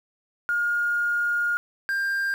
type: tone pair in turn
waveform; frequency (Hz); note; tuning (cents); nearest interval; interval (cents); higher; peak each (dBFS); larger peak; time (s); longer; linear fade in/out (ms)
sine / triangle; 1423 / 1593.4; F6 / G6; +32 / +28; major second; 196; second; -21; neither; 0.49-1.57 / 1.89-2.34; first; 0
effects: 8-bit